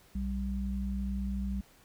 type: tone pair together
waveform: sine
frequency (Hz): 61.54 / 196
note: B1 / G3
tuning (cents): -5 / 0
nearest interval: octave + minor sixth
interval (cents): 2005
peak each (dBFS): -33 / -34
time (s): 0.15-1.61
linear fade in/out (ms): 5
effects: pink hiss -61 dBFS RMS until 1.84 s